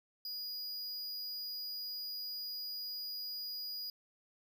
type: tone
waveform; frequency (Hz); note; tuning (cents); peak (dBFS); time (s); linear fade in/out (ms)
square; 4899; D#8; -28; -40; 0.25-3.9; 2
effects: none